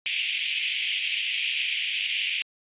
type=band-pass noise; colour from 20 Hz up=white; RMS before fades=-28 dBFS; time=0.06-2.42 s; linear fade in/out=0 ms; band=2300 to 3200 Hz; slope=48 dB/octave; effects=resampled to 8000 Hz